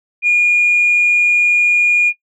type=tone; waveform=sine; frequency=2431 Hz; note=D#7; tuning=41 cents flat; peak=-8 dBFS; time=0.22-2.13 s; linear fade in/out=50 ms; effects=noise-tail reverb RT60 0.1 s tail -17 dB re dry + tanh soft clip ceiling -5 dBFS